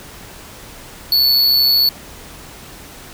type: tone with amplitude modulation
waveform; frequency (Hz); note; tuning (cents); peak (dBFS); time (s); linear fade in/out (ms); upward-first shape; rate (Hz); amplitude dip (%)
square; 4435; C#8; 0; -9; 1.12-1.89; 2; sine; 133; 45
effects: pink hiss -37 dBFS RMS until 3.13 s